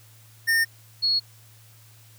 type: tone pair in turn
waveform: square / sine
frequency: 1822 / 4333 Hz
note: A#6 / C#8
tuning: -40 / -40 cents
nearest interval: octave + minor third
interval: 1500 cents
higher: second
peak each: -19 dBFS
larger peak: neither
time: 0.47-0.65 / 1.02-1.2 s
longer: neither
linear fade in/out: 20 ms
effects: added 111 Hz sine -51 dBFS peak until 2.18 s + white hiss -55 dBFS RMS until 2.18 s